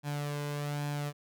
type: tone with flanger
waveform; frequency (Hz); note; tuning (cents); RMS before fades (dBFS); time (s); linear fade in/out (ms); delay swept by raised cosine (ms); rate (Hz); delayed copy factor
sawtooth; 145.8; D3; -12; -35; 0.03-1.13; 50; 1.2 to 1.99; 1.2; +0.5
effects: none